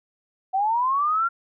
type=linear sweep; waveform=sine; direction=up; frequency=742 to 1396.9 Hz; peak=-19 dBFS; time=0.53-1.29 s; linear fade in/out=20 ms; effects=none